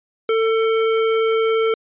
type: tone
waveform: square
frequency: 447.1 Hz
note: A4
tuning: 28 cents sharp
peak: -16 dBFS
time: 0.29-1.74 s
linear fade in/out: 2 ms
effects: resampled to 8000 Hz